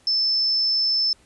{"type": "tone", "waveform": "sine", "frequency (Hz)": 5274, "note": "E8", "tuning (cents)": 0, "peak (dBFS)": -18, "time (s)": [0.07, 1.13], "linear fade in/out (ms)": 2, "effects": ["pink hiss -57 dBFS RMS until 1.25 s", "resampled to 24000 Hz"]}